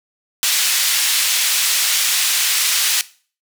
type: band-pass noise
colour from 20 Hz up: pink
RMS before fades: -17 dBFS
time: 0.43-3.01 s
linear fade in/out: 0 ms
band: 2700 to 15000 Hz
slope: 12 dB/octave
effects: noise-tail reverb RT60 0.4 s tail -18 dB re dry